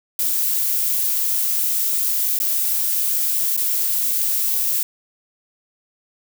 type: noise with dropouts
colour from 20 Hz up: violet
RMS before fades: -20 dBFS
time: 0.19-4.83 s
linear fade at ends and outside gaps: 2 ms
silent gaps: 2.389-2.4 / 3.566-3.575 s
effects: none